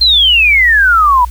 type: exponential sweep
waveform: sine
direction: down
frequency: 4219 to 952 Hz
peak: -5 dBFS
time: 0.01-1.25 s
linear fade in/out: 5 ms
effects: added 60 Hz sine -21 dBFS peak until 1.3 s + white hiss -40 dBFS RMS until 1.3 s

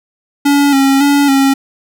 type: tone with vibrato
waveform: square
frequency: 278.3 Hz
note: C#4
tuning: 7 cents sharp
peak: -8 dBFS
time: 0.45-1.54 s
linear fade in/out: 10 ms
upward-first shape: square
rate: 1.8 Hz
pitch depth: 38 cents each way
effects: none

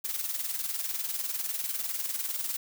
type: noise with tremolo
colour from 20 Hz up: blue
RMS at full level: -31 dBFS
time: 0.04-2.57 s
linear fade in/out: 10 ms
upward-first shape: square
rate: 20 Hz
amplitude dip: 55%
effects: none

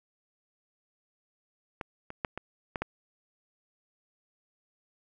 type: clicks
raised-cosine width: 0.5 ms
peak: -20 / -25 / -14 / -21 / -17 / -15 dBFS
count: 6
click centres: 1.812 / 2.104 / 2.248 / 2.376 / 2.758 / 2.82 s
effects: none

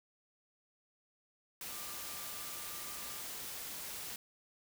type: tone in noise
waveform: sine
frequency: 1191 Hz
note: D6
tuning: 24 cents sharp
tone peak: -55 dBFS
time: 1.7-3.21 s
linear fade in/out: 2 ms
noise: white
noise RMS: -44 dBFS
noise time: 1.61-4.16 s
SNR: -14 dB
effects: none

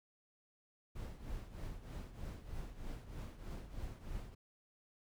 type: noise with tremolo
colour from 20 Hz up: brown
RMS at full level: -43 dBFS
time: 0.95-4.35 s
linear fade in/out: 10 ms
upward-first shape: triangle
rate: 3.2 Hz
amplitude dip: 75%
effects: none

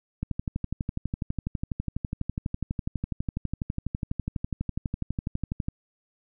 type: click train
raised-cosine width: 5 ms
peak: -16 dBFS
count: 67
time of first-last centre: 0.23-5.685 s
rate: 12.1 Hz
effects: none

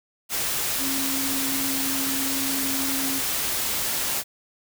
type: tone in noise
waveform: sine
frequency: 270.9 Hz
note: C#4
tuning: 40 cents flat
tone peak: -29 dBFS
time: 0.78-3.22 s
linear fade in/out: 50 ms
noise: white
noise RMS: -26 dBFS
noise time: 0.29-4.24 s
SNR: -6 dB
effects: none

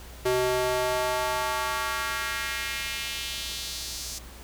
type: tone with high-pass filter sweep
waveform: square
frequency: 126 Hz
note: B2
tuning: 35 cents sharp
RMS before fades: -29 dBFS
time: 0.25-4.19 s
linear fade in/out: 10 ms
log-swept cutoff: 380 to 5700 Hz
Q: 1.7
effects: added 60 Hz sine -44 dBFS peak until 4.43 s + pink hiss -47 dBFS RMS until 4.43 s

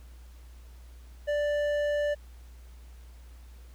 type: tone with hard clipping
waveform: sine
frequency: 587.3 Hz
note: D5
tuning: in tune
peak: -27 dBFS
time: 1.27-2.15 s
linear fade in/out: 20 ms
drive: 8 dB
effects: added 60 Hz sine -46 dBFS peak until 3.74 s + pink hiss -61 dBFS RMS until 3.74 s

